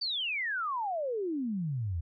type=exponential sweep; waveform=sine; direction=down; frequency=4699 to 77.78 Hz; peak=-30 dBFS; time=0.01-2.01 s; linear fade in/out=10 ms; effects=none